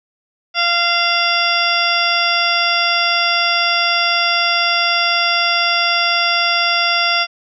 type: harmonic tone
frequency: 691 Hz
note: F5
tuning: 19 cents flat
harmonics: 1 / 2 / 3 / 4 / 5 / 7 / 8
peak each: -22 / -19 / -21 / -20 / -21 / -21 / -24 dBFS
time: 0.54-7.27 s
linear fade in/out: 50 ms
effects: none